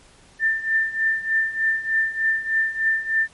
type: tone with tremolo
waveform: sine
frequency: 1786 Hz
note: A6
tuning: 25 cents sharp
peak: -15 dBFS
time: 0.39-3.28 s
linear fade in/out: 50 ms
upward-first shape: triangle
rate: 3.3 Hz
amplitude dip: 85%
effects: pink hiss -52 dBFS RMS until 3.33 s + MP3 48 kbps